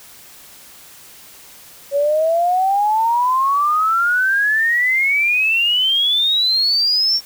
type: exponential sweep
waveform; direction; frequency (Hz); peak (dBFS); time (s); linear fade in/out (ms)
sine; up; 554.4 to 5550; -13; 1.91-7.21; 50
effects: white hiss -42 dBFS RMS until 7.25 s